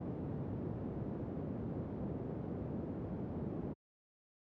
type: band-pass noise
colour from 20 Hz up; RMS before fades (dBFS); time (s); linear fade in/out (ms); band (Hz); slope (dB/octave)
pink; -41; 0-3.74; 20; 100 to 370; 12
effects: high-pass 60 Hz 12 dB/octave